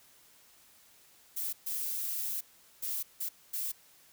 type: noise bursts at uneven times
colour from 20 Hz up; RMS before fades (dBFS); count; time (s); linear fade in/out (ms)
violet; -35; 5; 1.36-1.53 / 1.66-2.41 / 2.82-3.03 / 3.2-3.29 / 3.53-3.72; 10
effects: white hiss -61 dBFS RMS until 4.12 s